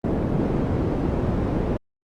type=low-pass noise; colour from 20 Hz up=white; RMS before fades=-23 dBFS; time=0.04-1.77 s; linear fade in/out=2 ms; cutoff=320 Hz; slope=12 dB/octave; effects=Opus 24 kbps